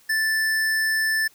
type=tone with hard clipping; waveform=sine; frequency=1760 Hz; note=A6; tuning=in tune; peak=-21 dBFS; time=0.09-1.28 s; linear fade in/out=10 ms; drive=18 dB; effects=white hiss -56 dBFS RMS until 1.34 s